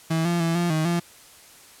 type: tone with pitch steps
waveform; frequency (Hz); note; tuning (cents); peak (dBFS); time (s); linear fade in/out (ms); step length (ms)
35% pulse; 162.4 / 172.1 / 166.1 / 173.3 / 157.1 / 171.8; E3 / F3 / E3 / F3 / D#3 / F3; -26 / -25 / +13 / -13 / +17 / -28; -19; 0.1-1; 10; 150
effects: white hiss -49 dBFS RMS until 1.8 s + low-pass 12000 Hz 12 dB/octave